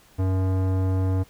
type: tone with tanh clipping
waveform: sine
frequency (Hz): 94.1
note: F#2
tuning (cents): +30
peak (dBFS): -22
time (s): 0.18-1.24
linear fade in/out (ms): 20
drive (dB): 18
effects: pink hiss -55 dBFS RMS until 1.29 s